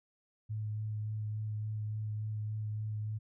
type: tone with vibrato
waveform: sine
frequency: 107.2 Hz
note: A2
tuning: 45 cents flat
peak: -34 dBFS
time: 0.49-3.19 s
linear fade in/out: 20 ms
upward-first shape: sine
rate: 3.5 Hz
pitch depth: 14 cents each way
effects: none